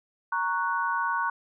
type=chord; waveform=sine; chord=F# major; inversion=first; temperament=equal; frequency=932.3 / 1108.7 / 1480 Hz; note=A#5 / C#6 / F#6; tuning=0 / 0 / 0 cents; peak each=-29 dBFS; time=0.32-1.3 s; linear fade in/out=5 ms; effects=none